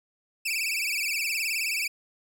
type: tone with vibrato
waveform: sawtooth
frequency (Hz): 2462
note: D#7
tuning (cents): -19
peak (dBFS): -23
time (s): 0.45-1.88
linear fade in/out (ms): 10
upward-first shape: sine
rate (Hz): 19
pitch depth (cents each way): 150
effects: none